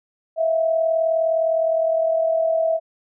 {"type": "tone pair together", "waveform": "sine", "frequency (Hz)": [649.4, 689], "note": ["E5", "F5"], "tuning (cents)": [-26, -24], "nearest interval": "minor second", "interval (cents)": 102, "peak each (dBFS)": [-17, -26], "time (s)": [0.36, 2.8], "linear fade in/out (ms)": 50, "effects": []}